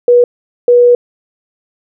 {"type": "tone pair in turn", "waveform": "sine", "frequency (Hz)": [485.4, 485.4], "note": ["B4", "B4"], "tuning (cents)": [-30, -30], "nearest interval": "unison", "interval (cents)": 0, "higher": "neither", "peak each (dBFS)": -3, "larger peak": "neither", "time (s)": [[0.08, 0.24], [0.68, 0.95]], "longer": "second", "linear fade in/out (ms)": 2, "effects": []}